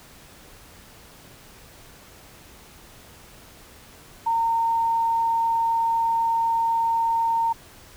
sine tone, 916 Hz, A#5, 31 cents flat, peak -19 dBFS, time 4.26-7.53 s, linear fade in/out 10 ms, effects pink hiss -48 dBFS RMS until 7.96 s

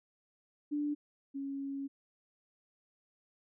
sine tone pair in turn, 293.7 / 276 Hz, D4 / C#4, 0 / -7 cents, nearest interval minor second, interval 107 cents, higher first, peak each -31 / -36 dBFS, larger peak first, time 0.71-0.95 / 1.34-1.88 s, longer second, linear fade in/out 20 ms, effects none

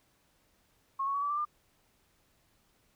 sine tone with pitch steps, 1087 / 1108.6 / 1130.5 / 1153 / 1175.8 / 1199.2 Hz, C#6 / C#6 / C#6 / D6 / D6 / D6, -34 / 0 / +34 / -32 / +2 / +36 cents, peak -29 dBFS, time 0.99-1.452 s, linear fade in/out 10 ms, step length 77 ms, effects pink hiss -70 dBFS RMS until 2.95 s

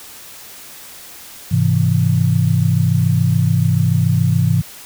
sine chord, Ab augmented, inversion none, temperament equal, 103.83 / 130.81 / 164.81 Hz, Ab2 / C3 / E3, 0 / 0 / 0 cents, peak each -16 dBFS, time 1.51-4.62 s, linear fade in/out 10 ms, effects white hiss -37 dBFS RMS until 4.85 s

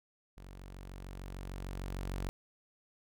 sawtooth tone with level ramp, 46.63 Hz, F#1, 14 cents sharp, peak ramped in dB -45 to -31 dBFS, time 0.37-2.29 s, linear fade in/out 0 ms, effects none

